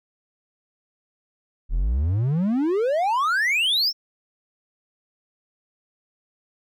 triangle exponential sweep, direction up, 35.69 to 5588 Hz, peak -17 dBFS, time 1.69-3.93 s, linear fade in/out 50 ms, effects none

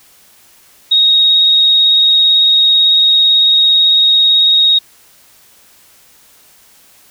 sine tone with vibrato, 3755 Hz, A#7, 12 cents sharp, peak -6 dBFS, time 0.91-4.79 s, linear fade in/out 10 ms, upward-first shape sine, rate 18 Hz, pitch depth 13 cents each way, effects white hiss -46 dBFS RMS until 7.1 s

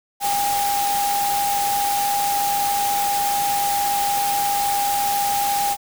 sine tone in noise, 808 Hz, G#5, 48 cents flat, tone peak -19 dBFS, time 0.2-5.77 s, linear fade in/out 50 ms, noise white, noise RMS -26 dBFS, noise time 0.2-5.77 s, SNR +4 dB, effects none

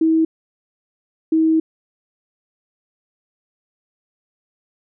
sine tone pair in turn, 321.9 / 320 Hz, E4 / D#4, -41 / +49 cents, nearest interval unison, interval 10 cents, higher first, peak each -12 dBFS, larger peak neither, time 0.01-0.25 / 1.32-1.6 s, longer second, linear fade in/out 5 ms, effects none

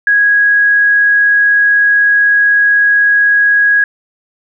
sine tone, 1656 Hz, G#6, 5 cents flat, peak -6 dBFS, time 0.07-3.84 s, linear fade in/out 2 ms, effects none

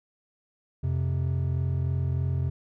triangle tone pair together, 88.2 / 131.43 Hz, F2 / C3, +18 / +8 cents, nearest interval perfect fifth, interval 690 cents, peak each -25 dBFS, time 0.83-2.5 s, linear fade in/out 10 ms, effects none

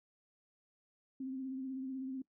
sine tone with vibrato, 263.4 Hz, C4, 12 cents sharp, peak -38 dBFS, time 1.2-2.22 s, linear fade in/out 5 ms, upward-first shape triangle, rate 16 Hz, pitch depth 43 cents each way, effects noise-tail reverb RT60 0.1 s tail -21 dB re dry

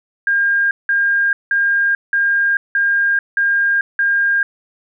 sine tone bursts, 1610 Hz, G6, 46 cents sharp, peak -12 dBFS, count 7, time 0.27-4.43 s, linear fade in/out 2 ms, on 440 ms, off 180 ms, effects none

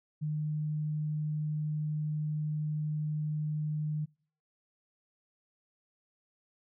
sine tone, 152.1 Hz, D#3, 39 cents flat, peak -30 dBFS, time 0.21-4.06 s, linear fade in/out 20 ms, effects noise-tail reverb RT60 0.5 s tail -26 dB re dry

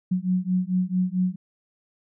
sine beating tone pair, 181.1 / 185.6 Hz, F#3 / F#3, -37 / +6 cents, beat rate 4.5 Hz, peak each -24 dBFS, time 0.11-1.36 s, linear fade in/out 10 ms, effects none

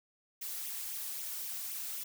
blue noise with flanger, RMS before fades -40 dBFS, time 0.41-2.04 s, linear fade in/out 10 ms, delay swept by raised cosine 0.32 to 2.82 ms, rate 3.8 Hz, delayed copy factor +0.55, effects none

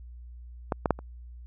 clicks, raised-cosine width 1 ms, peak -12 / -10 / -7 / -27 dBFS, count 4, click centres 0.722 / 0.858 / 0.907 / 0.99 s, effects added 60 Hz sine -42 dBFS peak until 1.46 s

